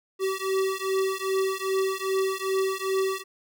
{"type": "beating tone pair", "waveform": "square", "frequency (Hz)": [382.1, 384.6], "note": ["G4", "G4"], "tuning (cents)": [-44, -33], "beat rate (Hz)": 2.5, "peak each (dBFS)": -28, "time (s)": [0.19, 3.24], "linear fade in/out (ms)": 50, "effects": []}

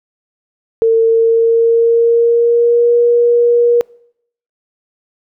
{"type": "tone with pitch glide", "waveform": "sine", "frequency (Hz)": [452.8, 476.1], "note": ["A4", "A#4"], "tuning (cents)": [50, 37], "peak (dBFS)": -7, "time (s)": [0.82, 3.81], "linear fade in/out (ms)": 0, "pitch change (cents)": 87, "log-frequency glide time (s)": [1.01, 2.95], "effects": ["noise-tail reverb RT60 0.7 s tail -26 dB re dry"]}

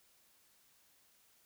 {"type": "silence", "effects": ["white hiss -69 dBFS RMS until 1.45 s"]}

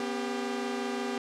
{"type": "tone cluster", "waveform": "sawtooth", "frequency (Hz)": [243.5, 269.1, 396.5], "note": ["B3", "C4", "G4"], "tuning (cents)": [-24, 49, 20], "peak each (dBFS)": [-30, -36, -30], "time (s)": [0, 1.18], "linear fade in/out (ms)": 2, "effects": ["low-pass 7000 Hz 12 dB/octave"]}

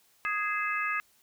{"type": "harmonic tone with a mistuned harmonic", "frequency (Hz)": 415.3, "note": "G#4", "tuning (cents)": 0, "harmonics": [3, 4, 5, 6], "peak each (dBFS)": [-32, -33, -34, -35], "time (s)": [0.25, 1], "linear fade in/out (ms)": 0, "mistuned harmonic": 6, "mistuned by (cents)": 72, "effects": ["white hiss -65 dBFS RMS until 1.22 s"]}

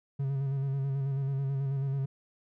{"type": "tone with vibrato", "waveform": "triangle", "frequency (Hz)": 136.8, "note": "C#3", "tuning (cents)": -23, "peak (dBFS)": -26, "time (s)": [0.19, 2.06], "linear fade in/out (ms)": 10, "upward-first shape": "square", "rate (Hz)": 9.2, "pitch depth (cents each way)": 30, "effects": []}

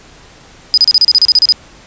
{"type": "tone bursts", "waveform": "sine", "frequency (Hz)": 4978, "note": "D#8", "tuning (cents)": 0, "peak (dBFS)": -4, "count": 12, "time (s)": [0.74, 1.523], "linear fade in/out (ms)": 0, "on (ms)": 35, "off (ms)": 33, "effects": ["pink hiss -40 dBFS RMS until 1.86 s", "resampled to 16000 Hz"]}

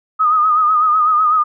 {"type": "tone with vibrato", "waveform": "sine", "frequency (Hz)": 1244.5, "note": "D#6", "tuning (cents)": 0, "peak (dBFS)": -10, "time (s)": [0.19, 1.44], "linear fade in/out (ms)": 20, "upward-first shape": "sine", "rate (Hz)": 8, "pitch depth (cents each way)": 57, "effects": []}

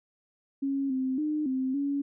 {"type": "tone with pitch steps", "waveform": "sine", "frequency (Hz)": [274.8, 261, 303.6, 261.2, 281.8], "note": ["C#4", "C4", "D#4", "C4", "C#4"], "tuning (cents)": [-15, -4, -42, -3, 29], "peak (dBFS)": -26, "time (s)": [0.62, 2.02], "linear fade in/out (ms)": 10, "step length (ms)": 280, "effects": []}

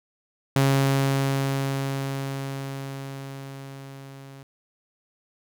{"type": "tone with level ramp", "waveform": "sawtooth", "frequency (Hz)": 136.6, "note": "C#3", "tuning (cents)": -25, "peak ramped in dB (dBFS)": [-13, -38], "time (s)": [0.56, 4.43], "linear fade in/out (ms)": 2, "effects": []}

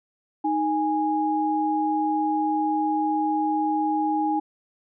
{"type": "tone pair together", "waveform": "sine", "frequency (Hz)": [310.6, 826.3], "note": ["D#4", "G#5"], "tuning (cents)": [-3, -9], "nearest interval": "octave + perfect fourth", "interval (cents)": 1694, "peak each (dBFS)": [-24, -23], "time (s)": [0.44, 4.4], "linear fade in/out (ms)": 10, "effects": []}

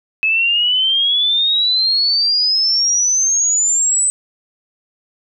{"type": "exponential sweep", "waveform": "sine", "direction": "up", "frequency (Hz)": [2579, 8100], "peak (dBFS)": -12, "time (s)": [0.23, 4.1], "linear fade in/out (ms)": 0, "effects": []}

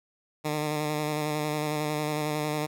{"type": "tone with vibrato", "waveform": "10% pulse", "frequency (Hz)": 151.1, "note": "D3", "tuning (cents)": 50, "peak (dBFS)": -19, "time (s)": [0.44, 2.67], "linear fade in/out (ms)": 20, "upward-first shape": "square", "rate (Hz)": 11, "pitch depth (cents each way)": 21, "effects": []}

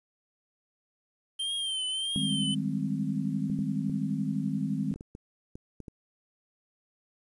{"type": "tone with vibrato", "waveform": "square", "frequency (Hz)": 3136, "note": "G7", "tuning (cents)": 0, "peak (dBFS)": -30, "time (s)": [1.39, 2.55], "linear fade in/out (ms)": 10, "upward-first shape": "triangle", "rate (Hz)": 1.6, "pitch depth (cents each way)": 75}
{"type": "chord", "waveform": "sine", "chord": "Ab major seventh", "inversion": "second", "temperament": "equal", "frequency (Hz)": [155.56, 196, 207.7, 261.6], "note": ["Eb3", "G3", "Ab3", "C4"], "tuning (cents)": [0, 0, 0, 0], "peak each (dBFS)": -33, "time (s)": [2.16, 4.94], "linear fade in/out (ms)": 0}
{"type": "clicks", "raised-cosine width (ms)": 3, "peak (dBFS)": -29, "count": 10, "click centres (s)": [3.5, 3.59, 3.897, 4.915, 4.96, 5.009, 5.151, 5.555, 5.803, 5.882]}
{"effects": ["resampled to 24000 Hz", "10-bit"]}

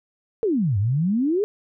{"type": "exponential two-way sweep", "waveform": "sine", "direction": "down then up", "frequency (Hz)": [472.6, 94.4, 434.5], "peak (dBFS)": -18, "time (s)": [0.43, 1.44], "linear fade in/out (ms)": 0, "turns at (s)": 0.78, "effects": []}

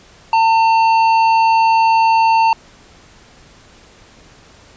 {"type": "tone with hard clipping", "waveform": "sine", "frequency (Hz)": 900, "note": "A5", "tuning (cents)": 39, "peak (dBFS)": -11, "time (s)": [0.33, 2.53], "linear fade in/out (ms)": 2, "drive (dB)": 8, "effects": ["pink hiss -45 dBFS RMS until 4.76 s", "resampled to 16000 Hz"]}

